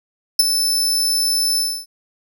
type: tone with ADSR envelope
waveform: sawtooth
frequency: 5274 Hz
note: E8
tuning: in tune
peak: -4 dBFS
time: 0.39-1.86 s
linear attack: 6 ms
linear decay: 23 ms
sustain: -9 dB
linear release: 280 ms
effects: none